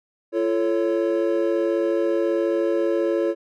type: chord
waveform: triangle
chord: F augmented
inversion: none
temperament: equal with one note detuned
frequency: 341.4 / 440 / 554.4 Hz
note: F4 / A4 / C#5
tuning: -39 / 0 / 0 cents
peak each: -20 / -23 / -22 dBFS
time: 0.32-3.35 s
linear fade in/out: 50 ms
effects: none